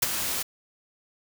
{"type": "noise with ADSR envelope", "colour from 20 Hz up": "white", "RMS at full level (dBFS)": -20, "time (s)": [0.02, 0.43], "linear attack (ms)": 9, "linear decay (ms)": 22, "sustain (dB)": -9, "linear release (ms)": 11, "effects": []}